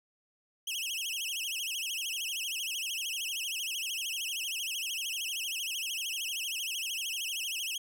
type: tone with vibrato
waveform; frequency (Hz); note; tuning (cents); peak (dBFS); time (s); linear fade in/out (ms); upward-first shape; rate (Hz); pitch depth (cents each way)
sawtooth; 2914; F#7; -27; -30; 0.67-7.78; 5; sine; 13; 220
effects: none